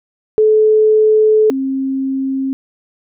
sine tone pair in turn, 432 / 267.6 Hz, A4 / C4, -32 / +39 cents, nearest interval minor sixth, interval 829 cents, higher first, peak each -7 / -15 dBFS, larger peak first, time 0.38-1.5 / 1.5-2.53 s, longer first, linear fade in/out 0 ms, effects none

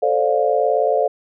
sine chord, D minor seventh, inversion second, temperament just, 440.5 / 528.6 / 587.3 / 704.8 Hz, A4 / C5 / D5 / F5, +2 / +18 / 0 / +16 cents, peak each -20 dBFS, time 0.02-1.08 s, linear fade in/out 10 ms, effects none

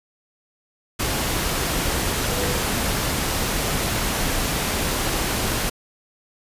sine tone in noise, 493.9 Hz, B4, in tune, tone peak -30 dBFS, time 2.28-2.6 s, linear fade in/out 10 ms, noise pink, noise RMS -23 dBFS, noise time 0.99-5.7 s, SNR -10 dB, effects resampled to 32000 Hz

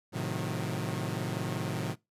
sawtooth chord, A diminished seventh, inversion none, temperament equal with one note detuned, 110 / 130.81 / 155.56 / 181.19 Hz, A2 / C3 / Eb3 / Gb3, 0 / 0 / 0 / -36 cents, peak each -33 dBFS, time 0.12-1.96 s, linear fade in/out 50 ms, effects noise-tail reverb RT60 0.2 s tail -22 dB re dry + resampled to 32000 Hz

